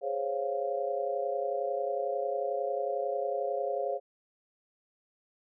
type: chord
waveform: sine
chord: Db major seventh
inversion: second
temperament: equal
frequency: 415.3 / 523.3 / 554.4 / 698.5 Hz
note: Ab4 / C5 / Db5 / F5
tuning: 0 / 0 / 0 / 0 cents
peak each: -36 / -35 / -33 / -35 dBFS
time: 0.01-4 s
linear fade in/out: 50 ms
effects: none